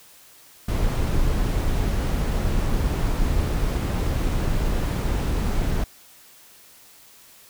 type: noise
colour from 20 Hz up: brown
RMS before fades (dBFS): -22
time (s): 0.68-5.84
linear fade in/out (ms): 5
effects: white hiss -50 dBFS RMS until 7.49 s